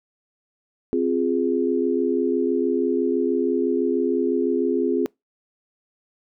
sine chord, F minor, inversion second, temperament equal, 261.6 / 349.2 / 415.3 Hz, C4 / F4 / Ab4, 0 / 0 / 0 cents, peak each -23 dBFS, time 0.93-5.06 s, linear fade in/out 0 ms, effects noise-tail reverb RT60 0.2 s tail -26 dB re dry

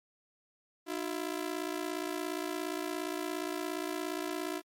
sawtooth ring-modulated tone, 335.2 Hz, E4, 29 cents sharp, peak -27 dBFS, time 0.86-4.62 s, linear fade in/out 50 ms, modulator 28.6 Hz, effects MP3 64 kbps

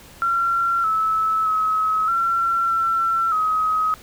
sine tone with pitch steps, 1368 / 1304 / 1282 / 1358 / 1347 / 1267 Hz, F6 / E6 / E6 / F6 / E6 / D#6, -36 / -19 / -49 / -49 / +37 / +31 cents, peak -17 dBFS, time 0.22-3.94 s, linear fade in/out 0 ms, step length 620 ms, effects pink hiss -45 dBFS RMS until 4.02 s

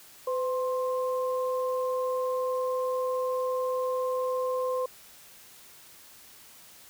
sine tone pair together, 508 / 1053.7 Hz, B4 / C6, +49 / +12 cents, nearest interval octave + minor second, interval 1263 cents, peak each -27 / -33 dBFS, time 0.27-4.86 s, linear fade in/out 5 ms, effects white hiss -52 dBFS RMS until 6.89 s

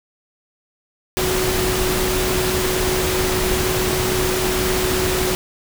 sine tone in noise, 370 Hz, F#4, in tune, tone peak -21 dBFS, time 1.17-5.35 s, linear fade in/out 0 ms, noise pink, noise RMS -21 dBFS, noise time 1.17-5.35 s, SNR -3 dB, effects none

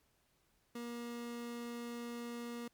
30% pulse tone, 237.4 Hz, A#3, 32 cents sharp, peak -39 dBFS, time 0.75-2.68 s, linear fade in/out 5 ms, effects pink hiss -75 dBFS RMS until 2.73 s + MP3 96 kbps

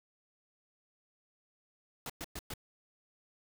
pink noise bursts, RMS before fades -41 dBFS, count 4, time 2.06-2.538 s, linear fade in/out 2 ms, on 37 ms, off 110 ms, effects none

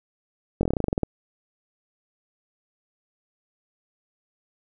slowing click train, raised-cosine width 2 ms, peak -10 dBFS, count 13, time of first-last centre 0.61-1.033 s, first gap 21 ms, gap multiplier 1.09, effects none

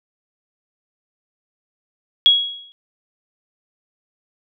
sine tone with exponential decay, 3322 Hz, G#7, in tune, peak -6 dBFS, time 2.26-2.72 s, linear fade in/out 0 ms, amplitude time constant 100 ms, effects none

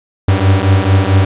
45% pulse beating tone pair, 94.2 / 98.7 Hz, F#2 / G2, +32 / +12 cents, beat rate 4.5 Hz, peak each -11 dBFS, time 0.28-1.25 s, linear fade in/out 5 ms, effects resampled to 8000 Hz + 8-bit

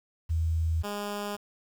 sine / 10% pulse tone pair in turn, 81.3 / 205.2 Hz, E2 / G#3, -23 / -21 cents, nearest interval octave + major third, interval 1602 cents, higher second, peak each -24 dBFS, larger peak neither, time 0.29-0.83 / 0.83-1.37 s, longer neither, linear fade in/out 20 ms, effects 9-bit

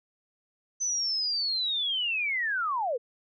sine linear sweep, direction down, 6120 to 440 Hz, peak -26 dBFS, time 0.8-2.98 s, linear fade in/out 20 ms, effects none

